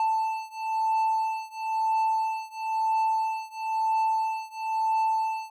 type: beating tone pair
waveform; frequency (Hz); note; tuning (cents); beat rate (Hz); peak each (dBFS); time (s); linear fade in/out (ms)
triangle; 883 / 884; A5 / A5; +6 / +8; 1; -25 / -26; 0-5.5; 2
effects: none